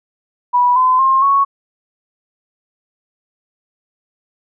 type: tone with pitch steps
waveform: sine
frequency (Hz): 980 / 1021 / 1063.8 / 1108.3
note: B5 / C6 / C6 / C#6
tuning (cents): -14 / -43 / +28 / -1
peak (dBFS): -9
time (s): 0.53-1.45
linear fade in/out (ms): 20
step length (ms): 230
effects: none